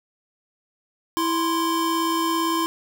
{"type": "tone pair together", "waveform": "square", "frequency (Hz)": [329.6, 1046.5], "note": ["E4", "C6"], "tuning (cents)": [0, 0], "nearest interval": "octave + minor sixth", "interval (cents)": 2000, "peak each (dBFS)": -24, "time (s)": [1.17, 2.66], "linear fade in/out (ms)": 0, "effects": []}